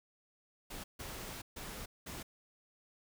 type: noise bursts at uneven times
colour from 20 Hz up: pink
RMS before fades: -45 dBFS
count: 4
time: 0.7-0.84 / 0.99-1.42 / 1.56-1.86 / 2.06-2.23 s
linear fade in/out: 10 ms
effects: none